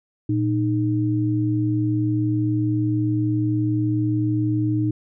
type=tone pair together; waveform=sine; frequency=115.85 / 308.2 Hz; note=A#2 / D#4; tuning=-10 / -16 cents; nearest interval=octave + perfect fourth; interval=1694 cents; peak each=-21 dBFS; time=0.29-4.91 s; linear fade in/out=5 ms; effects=none